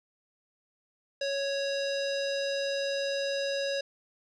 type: tone with low-pass filter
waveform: square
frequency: 554.4 Hz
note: C#5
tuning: in tune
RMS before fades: -31 dBFS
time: 1.21-3.81 s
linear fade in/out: 5 ms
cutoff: 4900 Hz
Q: 3.2
effects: none